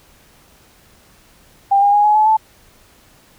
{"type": "tone with pitch steps", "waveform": "sine", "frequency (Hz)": [795, 810.3, 825.9, 841.8, 858, 874.5], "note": ["G5", "G#5", "G#5", "G#5", "A5", "A5"], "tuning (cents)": [24, -43, -10, 23, -44, -11], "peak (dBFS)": -9, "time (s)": [1.71, 2.37], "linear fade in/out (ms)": 10, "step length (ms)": 110, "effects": ["pink hiss -50 dBFS RMS until 3.38 s"]}